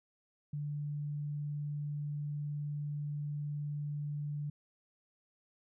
sine tone, 146.83 Hz, D3, in tune, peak -35 dBFS, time 0.53-4.5 s, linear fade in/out 5 ms, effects none

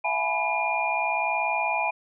sine tone cluster, 665 / 726 / 842 / 986 / 2415 Hz, E5 / F#5 / G#5 / B5 / D7, +15 / -33 / +24 / -3 / +48 cents, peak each -31 / -35 / -28 / -30 / -27 dBFS, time 0.04-1.91 s, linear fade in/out 10 ms, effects none

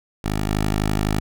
10% pulse tone with level steps, 51.91 Hz, G#1, in tune, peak -13 / -11 dBFS, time 0.24-1.2 s, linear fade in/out 5 ms, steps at 0.49 s, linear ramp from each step 20 ms, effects none

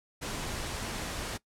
pink noise, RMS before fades -36 dBFS, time 0.21-1.38 s, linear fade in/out 20 ms, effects noise-tail reverb RT60 0.1 s tail -20 dB re dry + low-pass 10000 Hz 12 dB/octave

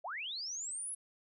sine linear sweep, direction up, 554.4 to 10730 Hz, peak -38 dBFS, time 0.04-0.95 s, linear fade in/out 10 ms, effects none

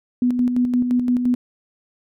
sine tone with tremolo, 246.9 Hz, B3, in tune, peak -14 dBFS, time 0.22-1.35 s, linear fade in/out 2 ms, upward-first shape square, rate 5.8 Hz, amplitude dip 45%, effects none

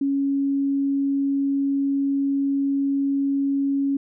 sine tone, 277.2 Hz, C#4, in tune, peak -19 dBFS, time 0.01-3.97 s, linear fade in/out 5 ms, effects none

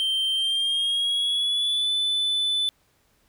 triangle tone with pitch glide, 3136 to 3500 Hz, G7 to A7, 0 to -10 cents, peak -20 dBFS, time 0-2.69 s, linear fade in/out 0 ms, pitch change +190 cents, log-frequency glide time 0.34-1.91 s, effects pink hiss -65 dBFS RMS until 3.28 s

